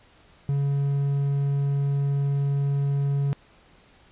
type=tone; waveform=triangle; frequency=140.4 Hz; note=C#3; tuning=22 cents sharp; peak=-19 dBFS; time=0.49-3.33 s; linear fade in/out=0 ms; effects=pink hiss -56 dBFS RMS until 4.11 s + resampled to 8000 Hz